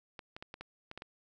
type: clicks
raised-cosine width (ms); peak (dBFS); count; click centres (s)
0.3; -28; 8; 0.192 / 0.365 / 0.425 / 0.541 / 0.61 / 0.914 / 0.976 / 1.021
effects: none